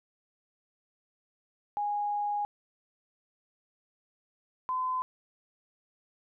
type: tone pair in turn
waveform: sine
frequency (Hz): 825 / 1021.5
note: G#5 / C6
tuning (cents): -12 / -42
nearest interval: major third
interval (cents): 370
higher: second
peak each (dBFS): -28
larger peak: neither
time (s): 1.77-2.45 / 4.69-5.02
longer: first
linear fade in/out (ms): 0
effects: none